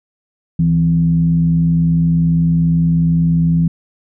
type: tone with frequency modulation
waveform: sine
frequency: 164.81 Hz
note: E3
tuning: in tune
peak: -10 dBFS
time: 0.59-3.68 s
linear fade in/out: 5 ms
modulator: 91.5 Hz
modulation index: 0.4
effects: none